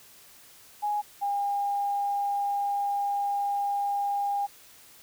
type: tone pair in turn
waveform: sine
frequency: 830.6 / 807.4 Hz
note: G#5 / G#5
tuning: 0 / -49 cents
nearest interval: unison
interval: 49 cents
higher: first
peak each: -25 dBFS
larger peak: neither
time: 0.82-1.02 / 1.21-4.47 s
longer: second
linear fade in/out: 20 ms
effects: white hiss -53 dBFS RMS until 5.02 s